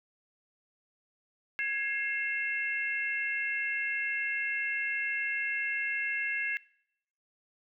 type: tone cluster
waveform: sine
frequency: 1662 / 2136 / 2689 Hz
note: G#6 / C7 / E7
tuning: +1 / +35 / +34 cents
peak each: -33 / -32 / -36 dBFS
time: 1.59-6.57 s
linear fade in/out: 0 ms
effects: noise-tail reverb RT60 0.7 s tail -21 dB re dry